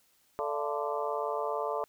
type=harmonic tone with a mistuned harmonic; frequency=146.83 Hz; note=D3; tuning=in tune; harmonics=3 / 4 / 5 / 6 / 7 / 8; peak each=-35 / -36 / -37 / -38 / -38 / -39 dBFS; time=0.39-1.84 s; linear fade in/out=0 ms; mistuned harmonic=5; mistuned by=-120 cents; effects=white hiss -68 dBFS RMS until 1.88 s